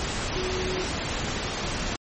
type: tone in noise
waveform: sine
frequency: 370 Hz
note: F#4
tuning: in tune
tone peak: -29 dBFS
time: 0.36-0.84 s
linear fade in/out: 0 ms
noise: pink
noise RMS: -29 dBFS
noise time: 0-1.96 s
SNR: -3 dB
effects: MP3 32 kbps